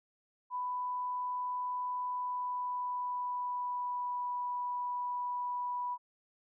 sine tone with pitch glide, 994 to 983.2 Hz, B5 to B5, +11 to -8 cents, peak -33 dBFS, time 0.5-5.98 s, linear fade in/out 50 ms, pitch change -19 cents, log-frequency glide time 2.07-4.32 s, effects none

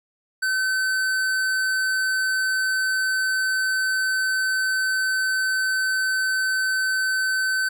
triangle tone with hard clipping, 1529 Hz, G6, 44 cents flat, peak -22 dBFS, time 0.42-7.69 s, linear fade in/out 10 ms, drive 18 dB, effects none

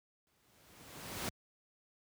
pink noise with exponential growth, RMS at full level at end -37 dBFS, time 0.27-1.29 s, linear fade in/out 0 ms, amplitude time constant 220 ms, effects high-pass 80 Hz 12 dB/octave

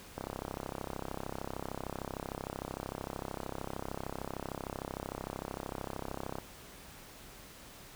click train, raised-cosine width 1 ms, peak -23 dBFS, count 207, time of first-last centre 0.18-6.385 s, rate 33.2 Hz, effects pink hiss -52 dBFS RMS until 7.95 s

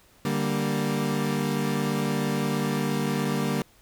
30% pulse chord, G minor, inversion second, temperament equal, 146.83 / 196 / 233.1 Hz, D3 / G3 / Bb3, 0 / 0 / 0 cents, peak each -26 / -26 / -26 dBFS, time 0.25-3.62 s, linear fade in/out 2 ms, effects pink hiss -58 dBFS RMS until 3.81 s

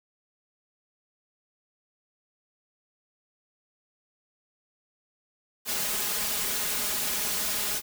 white noise with comb filter, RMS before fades -29 dBFS, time 5.65-7.82 s, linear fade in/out 50 ms, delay 4.8 ms, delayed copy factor +0.75, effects none

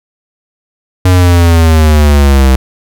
square linear sweep, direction down, 92.5 to 64.5 Hz, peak -4 dBFS, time 1.05-2.56 s, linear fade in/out 5 ms, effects none

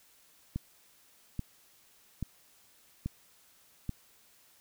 click train, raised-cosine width 5 ms, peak -21 dBFS, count 5, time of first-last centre 0.56-3.893 s, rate 1.2 Hz, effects white hiss -63 dBFS RMS until 4.6 s

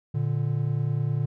triangle tone pair together, 116.94 / 146.83 Hz, A#2 / D3, +6 / 0 cents, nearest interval major third, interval 394 cents, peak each -24 dBFS, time 0.14-1.26 s, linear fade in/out 10 ms, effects none

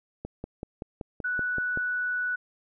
click train, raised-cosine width 2 ms, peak -21 dBFS, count 9, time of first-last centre 0.25-1.774 s, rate 5.25 Hz
sine tone, 1479 Hz, F#6, 1 cent flat, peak -26 dBFS, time 1.24-2.36 s, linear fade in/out 10 ms
effects none

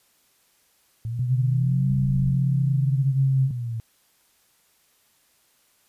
sine linear two-way sweep, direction up then down, 110.1 to 196 to 111.9 Hz, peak -26 dBFS, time 1.05-3.8 s, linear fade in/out 0 ms, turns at 1.95 s
sine tone with pitch glide, 125.7 to 133.95 Hz, B2 to C3, +31 to +41 cents, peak -19 dBFS, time 1.19-3.51 s, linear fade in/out 5 ms, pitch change +110 cents, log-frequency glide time 1.52-1.81 s
pink low-pass noise, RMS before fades -34 dBFS, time 1.87-2.38 s, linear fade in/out 50 ms, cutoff 200 Hz, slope 48 dB/octave
effects white hiss -63 dBFS RMS until 5.88 s + resampled to 32000 Hz

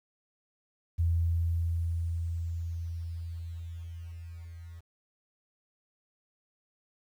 sine tone with level ramp, 84 Hz, E2, 33 cents sharp, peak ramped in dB -23 to -43 dBFS, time 0.98-4.81 s, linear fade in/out 20 ms, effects 10-bit

